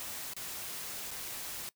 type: noise with dropouts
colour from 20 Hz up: white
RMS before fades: -41 dBFS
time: 0-1.69 s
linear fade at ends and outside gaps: 0 ms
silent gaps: 0.335-0.365 / 1.107-1.113 s
effects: noise-tail reverb RT60 0.1 s tail -21 dB re dry